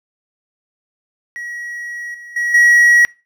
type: tone with level steps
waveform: triangle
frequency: 1913 Hz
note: A#6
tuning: 44 cents sharp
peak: -23 / -31 / -14 / -5 dBFS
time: 1.36-3.05 s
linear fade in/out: 0 ms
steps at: 2.14 / 2.36 / 2.54 s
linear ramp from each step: 5 ms
effects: noise-tail reverb RT60 0.3 s tail -25 dB re dry